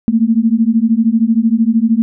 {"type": "beating tone pair", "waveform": "sine", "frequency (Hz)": [220, 233], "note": ["A3", "A#3"], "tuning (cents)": [0, -1], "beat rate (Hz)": 13, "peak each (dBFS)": -12, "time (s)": [0.08, 2.02], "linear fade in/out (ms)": 0, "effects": []}